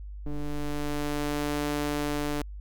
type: ring-modulated tone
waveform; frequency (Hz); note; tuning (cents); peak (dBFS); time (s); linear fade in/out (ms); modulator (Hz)
sawtooth; 146.83; D3; 0; -21; 0.26-2.42; 5; 147
effects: added 50 Hz sine -37 dBFS peak until 2.6 s